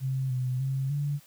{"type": "tone with pitch steps", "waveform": "sine", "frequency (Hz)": [132.4, 127.2, 134.2, 144.4], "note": ["C3", "C3", "C3", "D3"], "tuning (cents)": [21, -48, 44, -29], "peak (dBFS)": -26, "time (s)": [0, 1.2], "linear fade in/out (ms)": 50, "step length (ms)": 300, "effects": ["white hiss -57 dBFS RMS until 1.26 s"]}